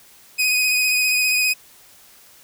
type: tone with vibrato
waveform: sawtooth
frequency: 2500 Hz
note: D#7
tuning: 8 cents sharp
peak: -13 dBFS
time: 0.38-1.54 s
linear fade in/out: 20 ms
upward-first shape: sine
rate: 15 Hz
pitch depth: 22 cents each way
effects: white hiss -49 dBFS RMS until 2.43 s